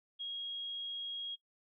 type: tone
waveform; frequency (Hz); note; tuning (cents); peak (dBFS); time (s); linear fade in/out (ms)
sine; 3282; G#7; -21; -38; 0.19-1.36; 20
effects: noise-tail reverb RT60 0.1 s tail -18 dB re dry

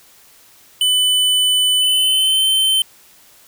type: tone with pitch glide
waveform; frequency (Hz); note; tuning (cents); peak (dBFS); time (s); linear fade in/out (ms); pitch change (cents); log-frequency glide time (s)
square; 3000 to 3088; F#7 to G7; +23 to -27; -13; 0.81-2.82; 2; +50; 1.79-2.45
effects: white hiss -48 dBFS RMS until 3.47 s

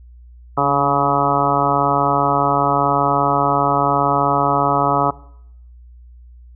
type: harmonic tone with a mistuned harmonic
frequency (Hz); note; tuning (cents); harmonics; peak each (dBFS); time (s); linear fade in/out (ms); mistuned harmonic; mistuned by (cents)
140.9; C#3; +29; 1 / 2 / 3 / 4 / 5 / 6 / 7 / 8 / 9; -24 / -24 / -24 / -24 / -21 / -23 / -22 / -22 / -20; 0.57-5.11; 10; 2; +30
effects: noise-tail reverb RT60 0.7 s tail -19 dB re dry + added 60 Hz sine -39 dBFS peak until 6.55 s

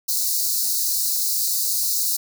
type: high-pass noise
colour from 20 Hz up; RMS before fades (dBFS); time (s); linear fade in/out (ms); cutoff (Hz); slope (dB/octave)
white; -22; 0.08-2.17; 10; 4000; 96
effects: none

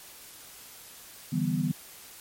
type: chord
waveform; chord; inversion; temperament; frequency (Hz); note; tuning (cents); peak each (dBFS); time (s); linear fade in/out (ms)
sine; E minor seventh; third; equal; 146.83 / 164.81 / 196 / 246.9; D3 / E3 / G3 / B3; 0 / 0 / 0 / 0; -31 / -29 / -32 / -30; 1.32-1.72; 10
effects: white hiss -48 dBFS RMS until 2.2 s + MP3 64 kbps

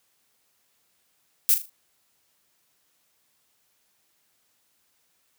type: noise with echo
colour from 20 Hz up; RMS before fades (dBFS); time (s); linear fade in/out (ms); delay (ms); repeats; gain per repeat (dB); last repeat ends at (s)
violet; -18; 1.49-1.54; 0; 39; 4; -9; 1.696
effects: white hiss -69 dBFS RMS until 5.38 s + high-pass 60 Hz 12 dB/octave

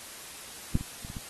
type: clicks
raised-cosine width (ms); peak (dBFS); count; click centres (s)
5; -9 / -24 / -29 / -29 / -25; 5; 0.754 / 0.81 / 1.049 / 1.101 / 1.168
effects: white hiss -44 dBFS RMS until 1.29 s + AAC 32 kbps

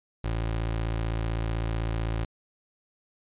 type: tone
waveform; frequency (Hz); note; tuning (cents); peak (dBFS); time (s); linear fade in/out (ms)
25% pulse; 55.8; A1; +25; -23; 0.24-2.25; 5
effects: resampled to 8000 Hz

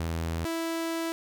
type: tone pair in turn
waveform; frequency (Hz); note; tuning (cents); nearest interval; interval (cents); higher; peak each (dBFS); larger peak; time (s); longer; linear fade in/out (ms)
sawtooth; 82.41 / 329.6; E2 / E4; 0 / 0; 2 octaves; 2400; second; -25; neither; 0-0.45 / 0.45-1.12; second; 0
effects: none

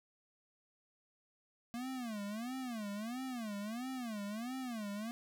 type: tone with vibrato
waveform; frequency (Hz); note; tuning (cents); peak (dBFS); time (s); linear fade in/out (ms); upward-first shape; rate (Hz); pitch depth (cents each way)
square; 230; A#3; -23; -40; 1.74-5.11; 0; sine; 1.5; 230
effects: none

